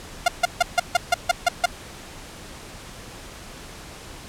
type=tone bursts; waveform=sawtooth; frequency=704 Hz; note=F5; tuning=14 cents sharp; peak=-10 dBFS; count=9; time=0.26-1.658 s; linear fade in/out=5 ms; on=22 ms; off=150 ms; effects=pink hiss -40 dBFS RMS until 4.28 s + low-pass 10000 Hz 12 dB/octave